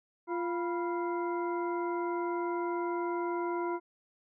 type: harmonic tone with a mistuned harmonic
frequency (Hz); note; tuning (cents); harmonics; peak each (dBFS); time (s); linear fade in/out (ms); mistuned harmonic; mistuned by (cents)
347.3; F4; -10; 1 / 2 / 3 / 4 / 6; -32 / -41 / -36 / -44 / -50; 0.27-3.8; 50; 3; -100
effects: none